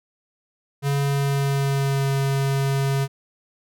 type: tone with pitch glide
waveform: square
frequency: 140.5 to 137.21 Hz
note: C#3 to C#3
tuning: +24 to -17 cents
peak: -20 dBFS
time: 0.82-3.08 s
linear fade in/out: 50 ms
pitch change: -41 cents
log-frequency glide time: 0.98-2.09 s
effects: none